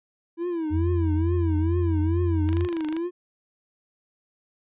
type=tone with vibrato; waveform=triangle; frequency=329.6 Hz; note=E4; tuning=in tune; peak=-23 dBFS; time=0.37-3.11 s; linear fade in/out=50 ms; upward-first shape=triangle; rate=2.3 Hz; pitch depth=150 cents each way
type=tone with pitch glide; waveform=sine; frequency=86.5 to 87.56 Hz; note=F2 to F2; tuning=-16 to +5 cents; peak=-21 dBFS; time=0.7-2.68 s; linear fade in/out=50 ms; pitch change=+21 cents; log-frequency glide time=1.78-1.87 s
type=click train; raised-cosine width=0.2 ms; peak=-19 dBFS; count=13; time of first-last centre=2.49-2.966 s; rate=25.2 Hz
effects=resampled to 8000 Hz